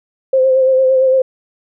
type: tone with vibrato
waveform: sine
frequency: 523.3 Hz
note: C5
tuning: in tune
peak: -8 dBFS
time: 0.33-1.22 s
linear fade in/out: 5 ms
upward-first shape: sine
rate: 8.8 Hz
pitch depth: 28 cents each way
effects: none